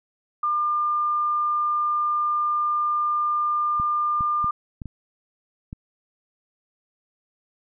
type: tone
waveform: sine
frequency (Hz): 1200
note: D6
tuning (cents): +37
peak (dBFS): -20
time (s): 0.43-4.51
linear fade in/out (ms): 5
type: clicks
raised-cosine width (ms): 5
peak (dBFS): -21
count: 6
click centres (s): 3.799 / 4.208 / 4.444 / 4.818 / 4.857 / 5.729
effects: none